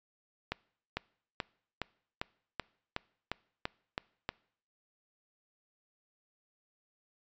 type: accelerating click train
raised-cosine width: 0.3 ms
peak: -17 dBFS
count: 11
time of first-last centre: 0.52-4.291 s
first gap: 450 ms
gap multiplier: 0.96
effects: noise-tail reverb RT60 0.6 s tail -24 dB re dry + resampled to 16000 Hz